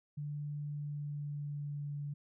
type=tone with pitch glide; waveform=sine; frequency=146.83 to 144.64 Hz; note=D3 to D3; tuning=0 to -26 cents; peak=-37 dBFS; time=0.17-2.14 s; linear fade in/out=10 ms; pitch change=-26 cents; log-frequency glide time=0.66-1.95 s; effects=none